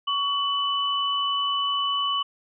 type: tone pair together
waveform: sine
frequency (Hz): 1125.9 / 2985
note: C#6 / F#7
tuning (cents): +27 / +15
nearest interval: octave + perfect fourth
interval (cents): 1688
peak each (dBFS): -25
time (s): 0.07-2.23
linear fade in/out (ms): 10
effects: none

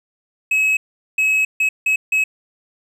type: tone bursts at uneven times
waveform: triangle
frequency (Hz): 2566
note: E7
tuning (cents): -47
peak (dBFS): -12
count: 5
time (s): 0.51-0.77 / 1.18-1.45 / 1.6-1.69 / 1.86-1.96 / 2.12-2.24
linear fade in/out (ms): 5
effects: none

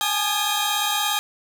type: tone cluster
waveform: sawtooth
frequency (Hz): 817 / 854 / 1221 / 3207 / 3789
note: G#5 / G#5 / D#6 / G7 / A#7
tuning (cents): -29 / +48 / -33 / +39 / +27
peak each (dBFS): -24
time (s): 0.01-1.19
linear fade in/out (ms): 0
effects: none

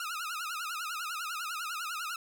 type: tone with vibrato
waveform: sawtooth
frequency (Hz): 1329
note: E6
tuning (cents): +14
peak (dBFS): -31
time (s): 0-2.16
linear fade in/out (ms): 2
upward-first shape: triangle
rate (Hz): 10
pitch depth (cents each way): 180
effects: none

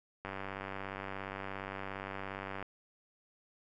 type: click train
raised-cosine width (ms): 0.5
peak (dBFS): -25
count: 232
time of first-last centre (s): 0.25-2.627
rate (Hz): 97.2
effects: none

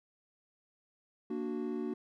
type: chord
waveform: triangle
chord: Bb augmented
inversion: none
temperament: equal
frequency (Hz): 233.1 / 293.7 / 370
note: Bb3 / D4 / F#4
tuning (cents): 0 / 0 / 0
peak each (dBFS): -36 / -37 / -36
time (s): 1.3-1.94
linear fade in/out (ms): 5
effects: none

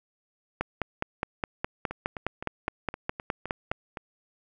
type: two click trains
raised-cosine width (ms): 0.5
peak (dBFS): -12 / -20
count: 16 / 9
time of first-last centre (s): 0.61-3.716 / 1.91-3.972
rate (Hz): 4.83 / 3.88
effects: none

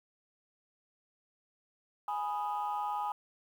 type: chord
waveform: sine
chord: G# minor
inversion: none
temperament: equal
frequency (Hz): 830.6 / 987.8 / 1244.5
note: G#5 / B5 / D#6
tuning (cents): 0 / 0 / 0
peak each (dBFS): -33 / -37 / -38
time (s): 2.08-3.12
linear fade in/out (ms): 2
effects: tanh soft clip ceiling -26 dBFS + 10-bit

